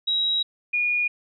sine tone pair in turn, 3844 / 2441 Hz, B7 / D#7, -48 / -34 cents, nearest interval minor sixth, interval 786 cents, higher first, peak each -20 dBFS, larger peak neither, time 0.07-0.43 / 0.73-1.08 s, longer first, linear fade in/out 10 ms, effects none

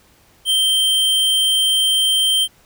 square tone, 3136 Hz, G7, in tune, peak -14 dBFS, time 0.45-2.48 s, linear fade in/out 50 ms, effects pink hiss -53 dBFS RMS until 2.65 s

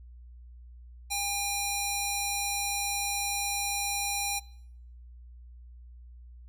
square tone with band-pass filter, 807 Hz, G#5, 50 cents flat, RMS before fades -31 dBFS, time 1.1-4.4 s, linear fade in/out 20 ms, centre 8400 Hz, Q 0.6, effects noise-tail reverb RT60 0.8 s tail -25 dB re dry + added 60 Hz sine -46 dBFS peak until 6.48 s

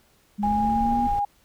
sine linear sweep, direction up, 203.6 to 245.1 Hz, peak -24 dBFS, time 0.38-1.08 s, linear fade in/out 20 ms
brown noise, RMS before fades -33 dBFS, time 0.42-1.2 s, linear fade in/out 10 ms
sine tone with pitch glide, 823 to 815 Hz, G#5 to G#5, -16 to -33 cents, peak -21 dBFS, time 0.43-1.25 s, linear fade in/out 5 ms, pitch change -17 cents, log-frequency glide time 0.56-0.87 s
effects pink hiss -61 dBFS RMS until 1.44 s

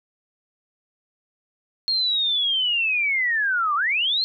sine linear two-way sweep, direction down then up, 4273 to 1134 to 4273 Hz, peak -19 dBFS, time 1.88-4.24 s, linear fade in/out 0 ms, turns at 3.75 s, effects none

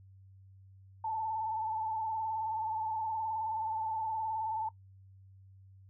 sine tone with vibrato, 881 Hz, A5, 2 cents sharp, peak -32 dBFS, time 1.04-4.69 s, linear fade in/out 5 ms, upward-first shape sine, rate 19 Hz, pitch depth 47 cents each way, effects noise-tail reverb RT60 0.1 s tail -19 dB re dry + added 96 Hz sine -54 dBFS peak until 5.89 s

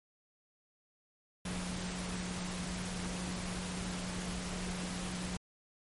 sine tone in noise, 180.9 Hz, F#3, 39 cents flat, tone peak -39 dBFS, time 1.45-5.37 s, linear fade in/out 5 ms, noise pink, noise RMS -41 dBFS, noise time 1.45-5.37 s, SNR -1 dB, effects MP3 48 kbps

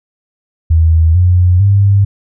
sine tone with pitch steps, 81 / 89.88 / 99.72 Hz, E2 / F#2 / G2, -30 / -50 / +30 cents, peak -5 dBFS, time 0.7-2.05 s, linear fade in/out 10 ms, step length 450 ms, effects none

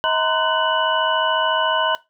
sine tone cluster, 637 / 933 / 1027 / 1503 / 2958 Hz, D#5 / A#5 / C6 / F#6 / F#7, +41 / +1 / -33 / +27 / -1 cents, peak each -23 dBFS, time 0.04-1.95 s, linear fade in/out 0 ms, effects noise-tail reverb RT60 0.2 s tail -18 dB re dry

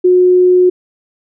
sine tone, 363.1 Hz, F#4, 33 cents flat, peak -5 dBFS, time 0.04-0.7 s, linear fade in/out 10 ms, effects none

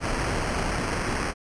pink noise with sample-and-hold, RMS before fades -27 dBFS, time 0-1.34 s, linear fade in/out 50 ms, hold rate 3675 Hz, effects resampled to 22050 Hz

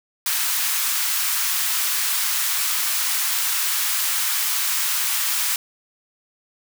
white high-pass noise, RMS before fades -22 dBFS, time 0.26-5.56 s, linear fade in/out 2 ms, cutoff 990 Hz, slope 24 dB/octave, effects none

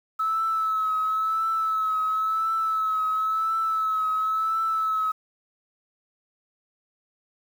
sine tone with vibrato, 1300 Hz, E6, 24 cents flat, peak -21 dBFS, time 0.19-5.12 s, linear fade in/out 10 ms, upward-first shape triangle, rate 0.96 Hz, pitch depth 34 cents each way, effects tanh soft clip ceiling -17 dBFS + 8-bit

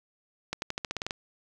accelerating click train, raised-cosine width 0.2 ms, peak -14 dBFS, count 10, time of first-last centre 0.53-1.108 s, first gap 91 ms, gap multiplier 0.91, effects none

